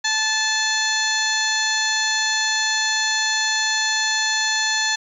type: harmonic tone with a mistuned harmonic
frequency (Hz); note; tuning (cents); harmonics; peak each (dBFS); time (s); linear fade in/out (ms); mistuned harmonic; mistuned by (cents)
873; A5; -14; 1 / 2 / 3 / 4 / 5 / 6 / 7 / 8; -28 / -22 / -31 / -27 / -25 / -37 / -28 / -29; 0.04-4.96; 10; 5; -47
effects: 9-bit